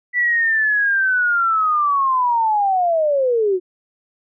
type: linear sweep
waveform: sine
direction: down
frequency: 1975.5 to 353.1 Hz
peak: -14 dBFS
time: 0.13-3.6 s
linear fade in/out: 50 ms
effects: none